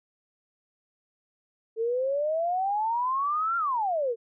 sine exponential two-way sweep, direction up then down, 440 to 1396.9 to 440 Hz, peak -24 dBFS, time 1.76-4.16 s, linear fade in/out 50 ms, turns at 3.57 s, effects none

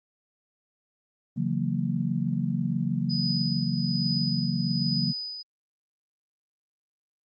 sine chord, F# dominant seventh, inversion second, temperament just, 138.75 / 166.5 / 185 / 231.2 Hz, C#3 / E3 / F#3 / A#3, +2 / +18 / 0 / -14 cents, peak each -30 dBFS, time 1.36-5.13 s, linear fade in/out 20 ms
sine tone with tremolo, 4978 Hz, D#8, in tune, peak -27 dBFS, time 3.09-5.43 s, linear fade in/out 20 ms, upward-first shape triangle, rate 1.2 Hz, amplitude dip 65%
effects Opus 24 kbps

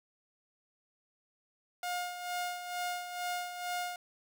sawtooth tone with tremolo, 713 Hz, F5, 36 cents sharp, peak -29 dBFS, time 1.83-3.96 s, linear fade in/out 2 ms, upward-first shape sine, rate 2.2 Hz, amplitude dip 60%, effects none

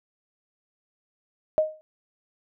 sine tone with exponential decay, 622.3 Hz, D#5, in tune, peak -14 dBFS, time 1.58-1.81 s, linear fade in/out 0 ms, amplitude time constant 48 ms, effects none

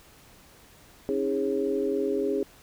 sine tone cluster, 273.7 / 317 / 409.9 / 544 Hz, C#4 / D#4 / G#4 / C#5, -22 / +32 / -23 / -33 cents, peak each -31 / -32 / -26 / -34 dBFS, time 1.09-2.43 s, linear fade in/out 0 ms, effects pink hiss -54 dBFS RMS until 2.62 s

